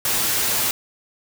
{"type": "noise with comb filter", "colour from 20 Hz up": "white", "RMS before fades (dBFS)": -21, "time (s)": [0.05, 0.71], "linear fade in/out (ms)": 2, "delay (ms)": 8.9, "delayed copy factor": 0.5, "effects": []}